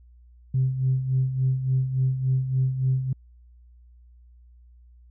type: tone with tremolo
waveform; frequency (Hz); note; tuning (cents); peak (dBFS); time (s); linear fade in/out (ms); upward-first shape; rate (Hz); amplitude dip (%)
sine; 130.81; C3; 0; -17; 0.54-3.13; 5; sine; 3.5; 65
effects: tanh soft clip ceiling -14 dBFS + added 60 Hz sine -49 dBFS peak until 5.1 s